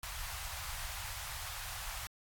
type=band-stop noise; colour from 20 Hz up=pink; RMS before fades=-42 dBFS; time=0.03-2.07 s; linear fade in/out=2 ms; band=100 to 800 Hz; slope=24 dB/octave; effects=AAC 64 kbps